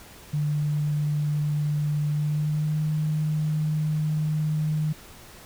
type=tone with pitch glide; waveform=sine; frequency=148.6 to 153.66 Hz; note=D3 to D#3; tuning=+21 to -21 cents; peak=-22 dBFS; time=0.33-4.93 s; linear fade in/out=10 ms; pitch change=+58 cents; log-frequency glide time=2.13-2.82 s; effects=pink hiss -47 dBFS RMS until 5.45 s